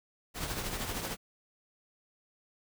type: noise with tremolo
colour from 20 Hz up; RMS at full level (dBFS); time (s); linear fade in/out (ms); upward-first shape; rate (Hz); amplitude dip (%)
pink; -34; 0.34-1.17; 50; triangle; 13; 55
effects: none